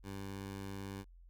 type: tone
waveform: 15% pulse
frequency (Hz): 98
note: G2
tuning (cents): 0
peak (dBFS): -36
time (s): 0.03-1.05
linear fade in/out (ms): 50
effects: added 43 Hz sine -55 dBFS peak until 1.29 s